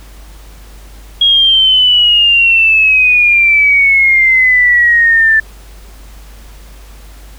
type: exponential sweep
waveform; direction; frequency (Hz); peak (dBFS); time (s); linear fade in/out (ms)
sine; down; 3296 to 1760; -5; 1.21-5.4; 5
effects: added 50 Hz sine -32 dBFS peak until 7.38 s + pink hiss -41 dBFS RMS until 7.38 s